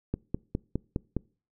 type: click train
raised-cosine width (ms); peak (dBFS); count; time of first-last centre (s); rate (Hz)
3; -15; 6; 0.14-1.167; 4.87
effects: noise-tail reverb RT60 0.4 s tail -25 dB re dry